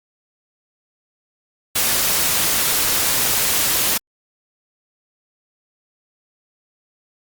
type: noise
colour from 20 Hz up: white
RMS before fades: -18 dBFS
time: 1.75-3.98 s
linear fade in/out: 10 ms
effects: Opus 48 kbps